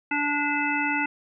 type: harmonic tone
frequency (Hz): 291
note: D4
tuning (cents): -16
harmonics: 1 / 3 / 5 / 7 / 9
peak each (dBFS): -29 / -29 / -29 / -29 / -29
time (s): 0.11-1.06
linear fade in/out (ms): 5
effects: none